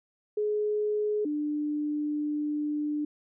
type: tone pair in turn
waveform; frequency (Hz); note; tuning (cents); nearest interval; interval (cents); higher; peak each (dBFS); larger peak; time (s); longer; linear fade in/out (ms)
sine; 421 / 297.7; G#4 / D4; +24 / +24; tritone; 600; first; -25 / -27; first; 0.37-1.25 / 1.25-3.05; second; 5
effects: none